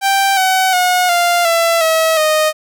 sawtooth tone with pitch steps, 784 / 753.8 / 724.8 / 696.9 / 670 / 644.2 / 619.4 Hz, G5 / F#5 / F#5 / F5 / E5 / E5 / D#5, 0 / +32 / -36 / -4 / +28 / -40 / -8 cents, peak -7 dBFS, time 0.01-2.53 s, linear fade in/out 50 ms, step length 360 ms, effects none

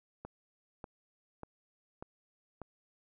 click train, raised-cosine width 1 ms, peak -29 dBFS, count 5, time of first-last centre 0.25-2.617 s, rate 1.69 Hz, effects none

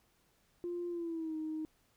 sine tone with pitch glide, 349.2 to 312.9 Hz, F4 to D#4, 0 to +10 cents, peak -35 dBFS, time 0.64-1.65 s, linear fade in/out 0 ms, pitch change -190 cents, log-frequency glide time 0.89-1.36 s, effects tanh soft clip ceiling -31 dBFS + pink hiss -72 dBFS RMS until 1.96 s

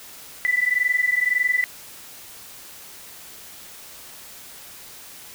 sine tone pair together, 1975.5 / 1997.3 Hz, B6 / B6, 0 / +19 cents, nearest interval unison, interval 19 cents, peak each -21 dBFS, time 0.45-1.64 s, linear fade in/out 0 ms, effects white hiss -42 dBFS RMS until 5.34 s

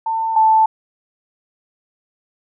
sine tone pair in turn, 896 / 880.1 Hz, A5 / A5, +31 / 0 cents, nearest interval unison, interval 31 cents, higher first, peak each -17 / -9 dBFS, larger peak second, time 0.06-0.36 / 0.36-0.66 s, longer neither, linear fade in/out 5 ms, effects none

